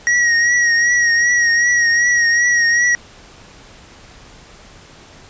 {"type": "tone with vibrato", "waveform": "square", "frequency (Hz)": 1898, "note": "A#6", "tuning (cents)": 31, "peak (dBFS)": -12, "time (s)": [0.07, 2.95], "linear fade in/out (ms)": 0, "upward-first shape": "triangle", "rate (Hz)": 2.6, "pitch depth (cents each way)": 48, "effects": ["pink hiss -42 dBFS RMS until 5.29 s", "resampled to 16000 Hz"]}